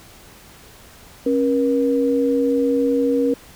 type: tone pair together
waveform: sine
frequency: 272.6 / 477.5 Hz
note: C#4 / A#4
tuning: -29 / +42 cents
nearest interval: minor seventh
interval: 971 cents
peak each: -18 dBFS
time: 1.26-3.34 s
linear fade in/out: 5 ms
effects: pink hiss -45 dBFS RMS until 3.55 s